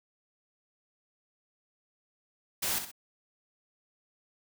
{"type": "noise with echo", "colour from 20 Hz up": "white", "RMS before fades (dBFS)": -31, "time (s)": [2.62, 2.79], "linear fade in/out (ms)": 10, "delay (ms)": 63, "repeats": 2, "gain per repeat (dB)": -8, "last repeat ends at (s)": 2.916, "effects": []}